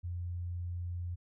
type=tone; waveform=sine; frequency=87.7 Hz; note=F2; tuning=8 cents sharp; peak=-35 dBFS; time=0.03-1.16 s; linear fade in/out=20 ms; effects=none